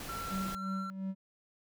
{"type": "noise", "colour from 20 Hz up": "pink", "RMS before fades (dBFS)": -43, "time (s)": [0, 0.55], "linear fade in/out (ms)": 2}
{"type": "tone with vibrato", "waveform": "triangle", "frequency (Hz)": 1355, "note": "E6", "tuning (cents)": 47, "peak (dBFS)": -37, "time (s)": [0.09, 0.9], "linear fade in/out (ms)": 0, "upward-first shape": "triangle", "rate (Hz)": 19, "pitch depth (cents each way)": 16}
{"type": "tone with tremolo", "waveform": "triangle", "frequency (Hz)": 191.5, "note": "G3", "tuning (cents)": -40, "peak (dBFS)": -31, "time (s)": [0.29, 1.15], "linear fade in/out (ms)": 50, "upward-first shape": "sine", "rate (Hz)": 2.8, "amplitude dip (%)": 65}
{"effects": []}